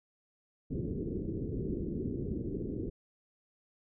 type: low-pass noise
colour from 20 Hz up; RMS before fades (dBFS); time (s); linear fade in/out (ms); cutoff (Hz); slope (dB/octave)
white; -36; 0.7-2.9; 10; 410; 48
effects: none